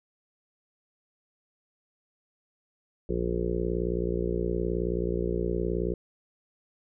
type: harmonic tone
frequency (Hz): 59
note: A#1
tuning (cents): +22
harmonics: 1 / 2 / 3 / 4 / 5 / 6 / 7 / 8 / 9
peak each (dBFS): -32 / -40 / -33 / -42 / -42 / -32 / -32 / -36 / -41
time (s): 3.09-5.94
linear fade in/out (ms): 5
effects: none